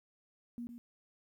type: tone with echo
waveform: sine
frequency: 238.1 Hz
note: A#3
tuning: 37 cents sharp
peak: -39 dBFS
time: 0.58-0.67 s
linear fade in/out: 0 ms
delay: 110 ms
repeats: 1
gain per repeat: -7 dB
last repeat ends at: 0.78 s
effects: 12-bit